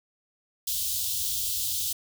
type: band-stop noise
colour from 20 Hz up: white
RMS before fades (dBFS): -29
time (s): 0.67-1.93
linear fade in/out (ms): 5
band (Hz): 120 to 3100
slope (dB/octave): 48
effects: none